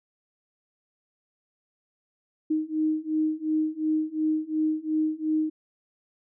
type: beating tone pair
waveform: sine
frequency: 310 / 312.8 Hz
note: D#4 / D#4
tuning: -6 / +9 cents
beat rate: 2.8 Hz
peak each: -27 / -26 dBFS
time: 2.5-5.5 s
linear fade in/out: 10 ms
effects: none